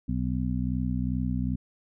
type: harmonic tone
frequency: 62.5 Hz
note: B1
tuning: 21 cents sharp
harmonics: 1 / 2 / 3 / 4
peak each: -31 / -31 / -31 / -31 dBFS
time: 0.08-1.56 s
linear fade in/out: 10 ms
effects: none